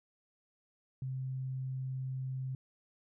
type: tone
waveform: sine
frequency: 131 Hz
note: C3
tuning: 2 cents sharp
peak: -35 dBFS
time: 1.02-2.55 s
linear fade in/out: 2 ms
effects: none